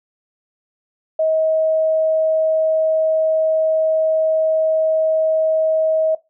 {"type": "tone", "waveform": "sine", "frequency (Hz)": 635, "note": "D#5", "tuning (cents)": 35, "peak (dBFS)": -14, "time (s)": [1.19, 6.15], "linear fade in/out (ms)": 5, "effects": ["noise-tail reverb RT60 0.2 s tail -17 dB re dry"]}